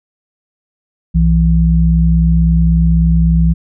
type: tone pair together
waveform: sine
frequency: 62.1 / 165.79 Hz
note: B1 / E3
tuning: +10 / +10 cents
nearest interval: octave + perfect fourth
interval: 1700 cents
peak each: -10 dBFS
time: 1.14-3.54 s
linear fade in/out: 20 ms
effects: none